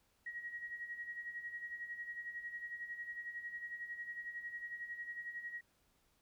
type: tone with tremolo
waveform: sine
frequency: 1900 Hz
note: A#6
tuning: 33 cents sharp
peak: -40 dBFS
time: 0.26-5.61 s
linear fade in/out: 5 ms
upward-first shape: sine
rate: 11 Hz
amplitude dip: 65%
effects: pink hiss -75 dBFS RMS until 6.21 s